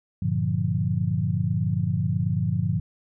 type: chord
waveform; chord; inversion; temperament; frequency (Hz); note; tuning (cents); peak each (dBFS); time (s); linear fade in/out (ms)
sine; G minor seventh; none; equal; 98 / 116.54 / 146.83 / 174.61; G2 / Bb2 / D3 / F3; 0 / 0 / 0 / 0; -27; 0.22-2.8; 5
effects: none